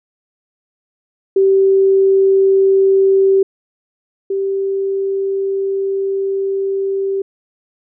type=tone pair in turn; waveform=sine; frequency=387.4 / 390.3 Hz; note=G4 / G4; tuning=-20 / -8 cents; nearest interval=unison; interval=12 cents; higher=second; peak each=-8 / -15 dBFS; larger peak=first; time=1.36-3.43 / 4.3-7.22 s; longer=second; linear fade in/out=5 ms; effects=none